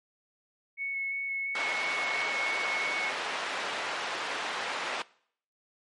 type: tone with vibrato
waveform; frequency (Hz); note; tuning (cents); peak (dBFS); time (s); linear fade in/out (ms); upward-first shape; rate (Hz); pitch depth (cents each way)
sine; 2204; C#7; -11; -30; 0.77-3.13; 50; square; 2.9; 8
type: band-pass noise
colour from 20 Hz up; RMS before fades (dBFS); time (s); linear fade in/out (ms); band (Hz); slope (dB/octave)
pink; -34; 1.55-5.02; 2; 690 to 3200; 12
effects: noise-tail reverb RT60 0.6 s tail -22 dB re dry + MP3 48 kbps